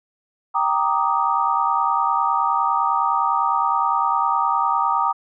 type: chord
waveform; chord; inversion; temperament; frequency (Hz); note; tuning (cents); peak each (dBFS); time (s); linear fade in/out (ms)
sine; Eb major seventh; first; equal; 784 / 932.3 / 1174.7 / 1244.5; G5 / Bb5 / D6 / Eb6; 0 / 0 / 0 / 0; -24 / -21 / -23 / -22; 0.54-5.13; 20
effects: none